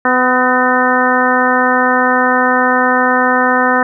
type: harmonic tone with a mistuned harmonic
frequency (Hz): 251.9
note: B3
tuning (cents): +34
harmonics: 1 / 2 / 3 / 4 / 5 / 6 / 7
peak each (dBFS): -17 / -17 / -17 / -17 / -17 / -17 / -17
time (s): 0.05-3.83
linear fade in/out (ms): 2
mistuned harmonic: 7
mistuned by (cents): +43
effects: none